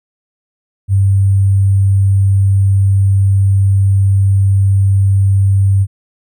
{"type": "tone with sample-and-hold", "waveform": "sine", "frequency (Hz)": 97.7, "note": "G2", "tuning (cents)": -5, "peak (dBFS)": -7, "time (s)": [0.88, 5.87], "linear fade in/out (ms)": 50, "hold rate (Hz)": 8820, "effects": []}